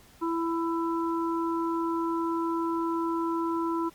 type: harmonic tone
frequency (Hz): 332.4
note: E4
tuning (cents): +15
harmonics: 1 / 3 / 4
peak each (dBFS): -27 / -31 / -37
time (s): 0.21-3.9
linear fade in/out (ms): 20
effects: pink hiss -56 dBFS RMS until 3.94 s + MP3 96 kbps